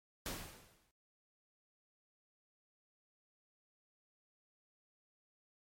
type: noise with exponential decay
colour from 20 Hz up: pink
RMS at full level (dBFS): -39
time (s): 0.26-0.91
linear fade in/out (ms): 1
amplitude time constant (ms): 140
effects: MP3 64 kbps